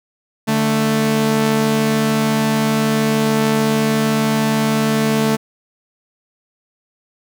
sawtooth tone pair together, 147.3 / 220.7 Hz, D3 / A3, +6 / +5 cents, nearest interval perfect fifth, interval 699 cents, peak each -17 / -11 dBFS, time 0.47-5.37 s, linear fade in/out 20 ms, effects none

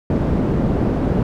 white low-pass noise, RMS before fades -18 dBFS, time 0.1-1.23 s, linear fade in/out 2 ms, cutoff 300 Hz, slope 12 dB/octave, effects none

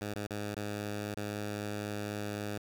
10% pulse tone with dropouts, 103.83 Hz, G#2, in tune, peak -27 dBFS, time 0.01-2.58 s, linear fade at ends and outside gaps 5 ms, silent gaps 0.139-0.157 / 0.269-0.305 / 0.547-0.565 / 1.146-1.168 s, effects 9-bit

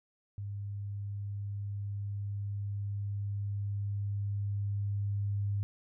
sine tone with level ramp, 101.1 Hz, G#2, 46 cents flat, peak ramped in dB -36 to -29 dBFS, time 0.38-5.63 s, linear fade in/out 0 ms, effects none

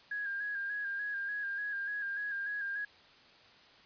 sine tone with vibrato, 1634 Hz, G#6, 29 cents flat, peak -34 dBFS, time 0.11-2.85 s, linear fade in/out 5 ms, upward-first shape square, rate 3.4 Hz, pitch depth 34 cents each way, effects white hiss -59 dBFS RMS until 3.85 s + resampled to 11025 Hz

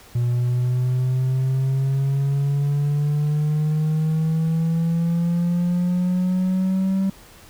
triangle exponential sweep, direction up, 120.2 to 193.6 Hz, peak -15 dBFS, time 0.15-7.1 s, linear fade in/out 5 ms, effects tanh soft clip ceiling -11 dBFS + pink hiss -47 dBFS RMS until 7.49 s

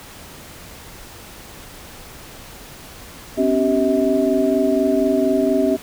sine tone cluster, 258 / 282.2 / 385.6 / 641 Hz, C4 / C#4 / G4 / E5, -24 / +31 / -28 / -49 cents, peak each -20 dBFS, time 3.37-5.77 s, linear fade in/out 20 ms, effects pink hiss -39 dBFS RMS until 5.82 s

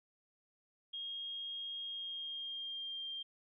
sine tone with pitch glide, 3252 to 3187 Hz, G#7 to G7, -37 to +28 cents, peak -40 dBFS, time 0.93-3.23 s, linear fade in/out 10 ms, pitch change -35 cents, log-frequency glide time 1.82-3.07 s, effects none

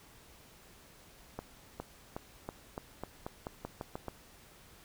accelerating click train, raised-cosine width 1 ms, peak -24 dBFS, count 12, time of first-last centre 1.39-4.083 s, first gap 410 ms, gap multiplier 0.89, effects pink hiss -58 dBFS RMS until 4.84 s

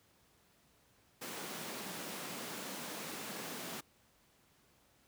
pink high-pass noise, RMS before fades -44 dBFS, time 1.21-3.81 s, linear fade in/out 10 ms, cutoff 170 Hz, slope 24 dB/octave, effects pink hiss -69 dBFS RMS until 5.07 s + high-pass 60 Hz 12 dB/octave

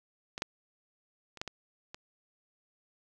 clicks, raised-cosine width 0.2 ms, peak -21 / -14 / -30 / -17 / -21 / -25 dBFS, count 6, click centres 0.379 / 0.421 / 1.373 / 1.415 / 1.477 / 1.945 s, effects none

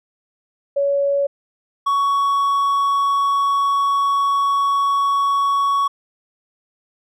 sine / triangle tone pair in turn, 562 / 1118.2 Hz, C#5 / C#6, +24 / +15 cents, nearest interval octave, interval 1191 cents, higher second, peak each -15 / -13 dBFS, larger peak second, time 0.76-1.27 / 1.86-5.88 s, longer second, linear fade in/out 10 ms, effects none

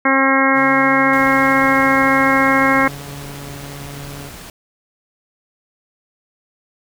harmonic tone, 269.1 Hz, C4, 49 cents sharp, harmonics 1 / 2 / 3 / 4 / 5 / 6 / 7 / 8, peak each -17 / -20 / -22 / -18 / -21 / -20 / -21 / -19 dBFS, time 0.05-2.88 s, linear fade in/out 5 ms
sawtooth tone, 141.6 Hz, C#3, 37 cents sharp, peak -27 dBFS, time 0.53-4.31 s, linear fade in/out 50 ms
pink noise, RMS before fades -35 dBFS, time 1.13-4.5 s, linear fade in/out 2 ms
effects none

